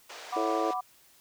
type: band-pass noise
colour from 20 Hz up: pink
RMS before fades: -45 dBFS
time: 0.09-0.74 s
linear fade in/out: 10 ms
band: 490 to 6800 Hz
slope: 24 dB/octave
type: chord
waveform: sine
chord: B minor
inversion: second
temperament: equal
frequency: 740 / 987.8 / 1174.7 Hz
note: F#5 / B5 / D6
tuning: 0 / 0 / 0 cents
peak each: -32 / -36 / -34 dBFS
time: 0.32-0.81 s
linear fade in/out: 10 ms
type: harmonic tone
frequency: 110 Hz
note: A2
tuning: in tune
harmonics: 3 / 4 / 5 / 6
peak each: -32 / -33 / -34 / -35 dBFS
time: 0.36-0.71 s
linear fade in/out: 5 ms
effects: white hiss -60 dBFS RMS until 1.2 s